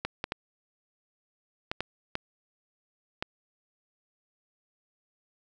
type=clicks; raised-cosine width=0.3 ms; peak=-14 dBFS; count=7; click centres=0.05 / 0.241 / 0.321 / 1.715 / 1.806 / 2.154 / 3.225 s; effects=none